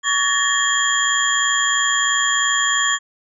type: tone cluster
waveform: sine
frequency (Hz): 1128 / 1717 / 1840 / 3248 / 7070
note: C#6 / A6 / A#6 / G#7 / A8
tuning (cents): +30 / -43 / -23 / -39 / +7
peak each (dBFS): -22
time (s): 0.03-2.99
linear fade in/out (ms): 50
effects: none